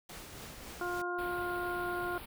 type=noise with tremolo; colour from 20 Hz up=pink; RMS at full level=-46 dBFS; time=0.09-1.02 s; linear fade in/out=5 ms; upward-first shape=triangle; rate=3.6 Hz; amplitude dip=35%
type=harmonic tone; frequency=353.7 Hz; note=F4; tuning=22 cents sharp; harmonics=1 / 2 / 3 / 4; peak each=-37 / -40 / -41 / -38 dBFS; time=0.81-2.18 s; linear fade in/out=2 ms
type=band-stop noise; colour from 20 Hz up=pink; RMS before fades=-47 dBFS; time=1.18-2.26 s; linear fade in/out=10 ms; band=4400 to 9400 Hz; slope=48 dB/octave
effects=none